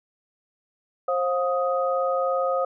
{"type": "tone cluster", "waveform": "sine", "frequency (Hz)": [532, 709, 1251], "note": ["C5", "F5", "D#6"], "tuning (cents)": [29, 26, 9], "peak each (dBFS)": [-23, -28, -27], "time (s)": [1.08, 2.65], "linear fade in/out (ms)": 5, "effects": []}